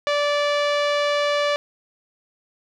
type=tone with low-pass filter; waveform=sawtooth; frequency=582 Hz; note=D5; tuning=16 cents flat; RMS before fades=-21 dBFS; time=0.07-1.56 s; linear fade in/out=0 ms; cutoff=3900 Hz; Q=1.2; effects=none